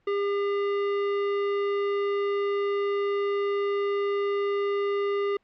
sine tone with hard clipping, 402.9 Hz, G4, 48 cents sharp, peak -26 dBFS, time 0.07-5.37 s, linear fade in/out 5 ms, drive 15 dB, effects pink hiss -70 dBFS RMS until 5.43 s + low-pass 3000 Hz 12 dB/octave

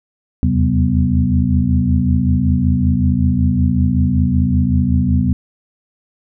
sine tone cluster, 79 / 84.3 / 132.6 / 192 / 247.4 Hz, D#2 / E2 / C3 / G3 / B3, +27 / +39 / +23 / -36 / +3 cents, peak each -18 dBFS, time 0.43-5.33 s, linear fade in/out 0 ms, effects none

